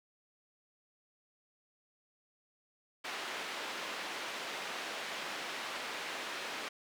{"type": "band-pass noise", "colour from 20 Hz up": "white", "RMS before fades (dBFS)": -41, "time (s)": [3.04, 6.69], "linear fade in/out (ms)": 10, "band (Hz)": [320, 2900], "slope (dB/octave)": 12, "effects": []}